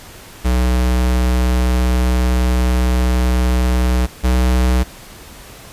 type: tone pair in turn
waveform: square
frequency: 62.1 / 62.64 Hz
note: B1 / B1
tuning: +10 / +25 cents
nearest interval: unison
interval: 15 cents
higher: second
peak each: -13 / -12 dBFS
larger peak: second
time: 0.44-4.07 / 4.23-4.84 s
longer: first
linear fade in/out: 20 ms
effects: pink hiss -38 dBFS RMS until 5.72 s + resampled to 32000 Hz